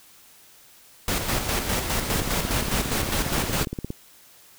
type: noise with tremolo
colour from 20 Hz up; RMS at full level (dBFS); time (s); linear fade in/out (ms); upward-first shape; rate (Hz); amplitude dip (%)
pink; -24; 1.08-3.65; 2; square; 4.9; 45
type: click train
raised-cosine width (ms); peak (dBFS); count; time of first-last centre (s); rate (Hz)
3; -16; 31; 2.16-3.904; 17.2
effects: white hiss -52 dBFS RMS until 4.58 s